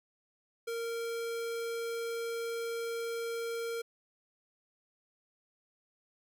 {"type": "tone", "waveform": "square", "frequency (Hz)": 462.8, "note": "A#4", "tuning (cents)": -13, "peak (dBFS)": -35, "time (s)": [0.67, 3.82], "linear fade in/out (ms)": 10, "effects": []}